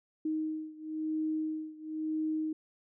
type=beating tone pair; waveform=sine; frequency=312.2 / 313.19 Hz; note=D#4 / D#4; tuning=+6 / +11 cents; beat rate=0.99 Hz; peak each=-34 / -36 dBFS; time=0.25-2.53 s; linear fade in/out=5 ms; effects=none